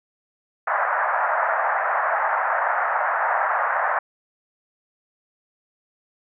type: band-pass noise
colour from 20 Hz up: pink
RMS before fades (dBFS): -22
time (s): 0.67-3.99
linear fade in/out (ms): 5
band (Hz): 630 to 1800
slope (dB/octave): 48
effects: none